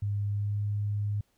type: tone with pitch glide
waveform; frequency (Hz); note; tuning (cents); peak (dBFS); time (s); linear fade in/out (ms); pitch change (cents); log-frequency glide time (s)
sine; 102 to 103.19; G#2 to G#2; -31 to -11; -27; 0.02-1.21; 5; +20; 0.26-0.62
effects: pink hiss -72 dBFS RMS until 1.37 s